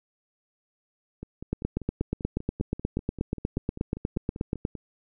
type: two click trains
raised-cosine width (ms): 3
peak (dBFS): -13 / -24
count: 27 / 19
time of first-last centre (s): 1.53-4.651 / 1.23-4.753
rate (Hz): 8.33 / 5.11
effects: none